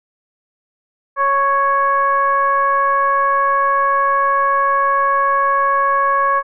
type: tone with frequency modulation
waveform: sine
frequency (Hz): 1108.7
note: C#6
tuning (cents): 0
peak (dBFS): -12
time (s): 1.16-6.43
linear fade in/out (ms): 50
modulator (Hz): 556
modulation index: 0.72
effects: none